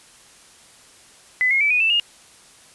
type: tone with pitch steps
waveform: sine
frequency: 2010 / 2154 / 2309 / 2475 / 2652 / 2843 Hz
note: B6 / C7 / D7 / D#7 / E7 / F7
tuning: +30 / +50 / -30 / -10 / +10 / +30 cents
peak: -15 dBFS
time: 1.41-1.998 s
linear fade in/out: 0 ms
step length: 98 ms
effects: white hiss -49 dBFS RMS until 2.74 s + resampled to 24000 Hz